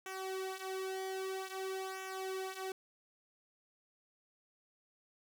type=tone with flanger; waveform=sawtooth; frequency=380.1 Hz; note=F#4; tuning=47 cents sharp; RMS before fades=-41 dBFS; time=0.06-2.72 s; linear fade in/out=2 ms; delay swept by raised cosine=0.22 to 4.52 ms; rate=0.51 Hz; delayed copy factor=-0.75; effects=none